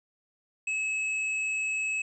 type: tone with tanh clipping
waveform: triangle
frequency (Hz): 2583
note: E7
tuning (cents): -36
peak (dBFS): -29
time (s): 0.67-2.02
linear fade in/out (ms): 5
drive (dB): 13
effects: resampled to 22050 Hz